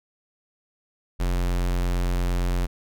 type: tone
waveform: square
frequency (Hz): 44.38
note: F1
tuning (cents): +29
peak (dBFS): -22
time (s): 1.19-2.67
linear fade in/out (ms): 20
effects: none